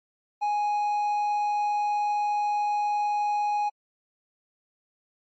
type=tone; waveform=triangle; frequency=830.6 Hz; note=G#5; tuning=in tune; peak=-21 dBFS; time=0.41-3.7 s; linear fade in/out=20 ms; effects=MP3 32 kbps